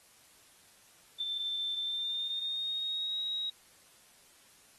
sine tone with pitch glide, 3553 to 3808 Hz, A7 to A#7, +16 to +36 cents, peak -32 dBFS, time 1.2-3.5 s, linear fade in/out 5 ms, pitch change +120 cents, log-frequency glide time 1.81-3.2 s, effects white hiss -61 dBFS RMS until 4.78 s + AAC 32 kbps

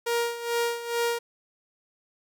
sawtooth tone with tremolo, 470.5 Hz, A#4, 16 cents sharp, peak -19 dBFS, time 0.06-1.19 s, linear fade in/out 10 ms, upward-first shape sine, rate 2.3 Hz, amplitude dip 75%, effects none

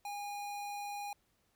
square tone, 817 Hz, G#5, 29 cents flat, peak -40 dBFS, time 0.05-1.13 s, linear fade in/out 2 ms, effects pink hiss -75 dBFS RMS until 1.55 s

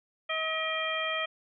harmonic tone with a mistuned harmonic, 637 Hz, D#5, 41 cents sharp, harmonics 1 / 2 / 3 / 4 / 5, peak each -35 / -35 / -35 / -35 / -35 dBFS, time 0.29-1.26 s, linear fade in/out 10 ms, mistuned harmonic 4, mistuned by -100 cents, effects none

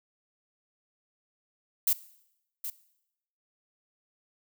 violet noise with echo, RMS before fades -24 dBFS, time 1.87-1.93 s, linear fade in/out 5 ms, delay 770 ms, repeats 1, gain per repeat -11 dB, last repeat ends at 2.7 s, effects noise-tail reverb RT60 0.8 s tail -18 dB re dry

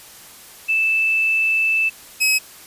sine / sawtooth tone pair in turn, 2637 / 2550 Hz, E7 / D#7, 0 / +42 cents, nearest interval minor second, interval 58 cents, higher first, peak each -15 / -11 dBFS, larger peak second, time 0.68-1.9 / 2.2-2.39 s, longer first, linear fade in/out 20 ms, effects white hiss -42 dBFS RMS until 2.66 s + resampled to 32000 Hz

